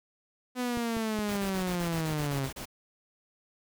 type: linear sweep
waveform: sawtooth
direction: down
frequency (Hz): 252 to 130.7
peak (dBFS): -25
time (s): 0.55-2.5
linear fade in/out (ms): 50
type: clicks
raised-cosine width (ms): 3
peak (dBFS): -24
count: 3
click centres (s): 0.773 / 0.968 / 1.19
type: noise bursts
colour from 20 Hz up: pink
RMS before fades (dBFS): -40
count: 11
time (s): 1.28-2.656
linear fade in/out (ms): 10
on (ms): 96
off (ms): 32
effects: none